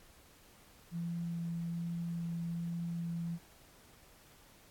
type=tone with vibrato; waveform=sine; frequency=169.4 Hz; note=E3; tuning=48 cents sharp; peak=-35 dBFS; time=0.91-3.39 s; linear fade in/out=50 ms; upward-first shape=sine; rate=1.2 Hz; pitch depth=8 cents each way; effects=pink hiss -61 dBFS RMS until 4.7 s + AAC 64 kbps